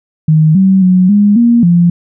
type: tone with pitch steps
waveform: sine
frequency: 156.2 / 191.1 / 183.6 / 205.2 / 236 / 172.9 Hz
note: D#3 / G3 / F#3 / G#3 / A#3 / F3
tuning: +7 / -44 / -13 / -21 / +22 / -17 cents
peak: -4 dBFS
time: 0.28-1.9 s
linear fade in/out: 5 ms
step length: 270 ms
effects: none